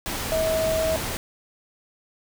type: tone in noise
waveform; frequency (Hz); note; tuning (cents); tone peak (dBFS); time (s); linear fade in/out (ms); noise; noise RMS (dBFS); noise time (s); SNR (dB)
sine; 641; E5; -49; -21; 0.32-0.96; 0; pink; -29; 0.06-1.17; +5
effects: none